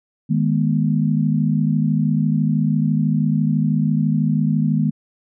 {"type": "chord", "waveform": "sine", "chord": "G# minor", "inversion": "second", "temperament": "equal with one note detuned", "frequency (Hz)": [155.56, 207.7, 241.6], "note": ["D#3", "G#3", "B3"], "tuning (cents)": [0, 0, -38], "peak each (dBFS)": [-18, -20, -21], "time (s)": [0.29, 4.91], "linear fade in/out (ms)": 20, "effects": []}